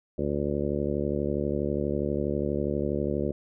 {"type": "harmonic tone", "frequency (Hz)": 72.3, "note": "D2", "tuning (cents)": -27, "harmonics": [1, 2, 3, 4, 5, 6, 7, 8], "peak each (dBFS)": [-35, -34, -32, -35, -31, -35, -34, -36], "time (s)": [0.18, 3.32], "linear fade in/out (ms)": 5, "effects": []}